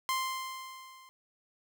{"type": "tone with level ramp", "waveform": "sawtooth", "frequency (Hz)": 1046.5, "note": "C6", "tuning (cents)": 0, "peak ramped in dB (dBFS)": [-24, -50], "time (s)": [0.09, 1.09], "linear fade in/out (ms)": 0, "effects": []}